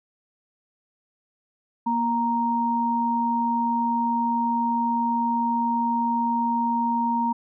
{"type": "tone pair together", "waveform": "sine", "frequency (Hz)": [236.2, 932.3], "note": ["A#3", "A#5"], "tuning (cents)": [23, 0], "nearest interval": "2 octaves", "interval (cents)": 2377, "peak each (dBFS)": [-25, -22], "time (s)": [1.86, 7.33], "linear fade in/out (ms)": 10, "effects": []}